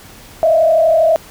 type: tone with frequency modulation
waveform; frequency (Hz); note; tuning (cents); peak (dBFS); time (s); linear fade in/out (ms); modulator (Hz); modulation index
sine; 649; E5; -27; -8; 0.43-1.16; 0; 32.3; 0.94
effects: pink hiss -39 dBFS RMS until 1.3 s